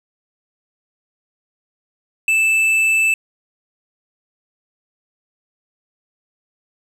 sine tone with tanh clipping, 2637 Hz, E7, in tune, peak -14 dBFS, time 2.28-3.14 s, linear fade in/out 2 ms, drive 8 dB, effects none

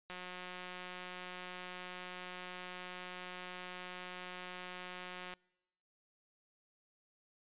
click train, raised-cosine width 0.3 ms, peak -30 dBFS, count 949, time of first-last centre 0.1-5.338 s, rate 181 Hz, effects noise-tail reverb RT60 0.9 s tail -26 dB re dry + resampled to 8000 Hz

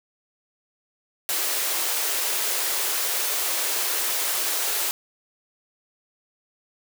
white high-pass noise, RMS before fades -25 dBFS, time 1.29-4.91 s, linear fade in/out 0 ms, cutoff 330 Hz, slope 48 dB/octave, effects none

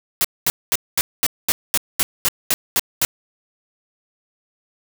white noise bursts, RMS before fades -17 dBFS, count 12, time 0.21-3.05 s, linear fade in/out 0 ms, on 35 ms, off 220 ms, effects none

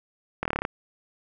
slowing click train, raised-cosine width 0.5 ms, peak -11 dBFS, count 9, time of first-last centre 0.43-0.651 s, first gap 24 ms, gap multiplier 1.04, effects none

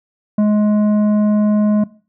triangle tone with tanh clipping, 210.1 Hz, G#3, 20 cents sharp, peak -12 dBFS, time 0.38-1.84 s, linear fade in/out 5 ms, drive 13 dB, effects noise-tail reverb RT60 0.4 s tail -20 dB re dry

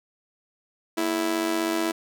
sawtooth tone with amplitude modulation, 329.6 Hz, E4, in tune, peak -16 dBFS, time 0.97-1.92 s, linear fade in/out 10 ms, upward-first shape sine, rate 96.1 Hz, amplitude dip 75%, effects none

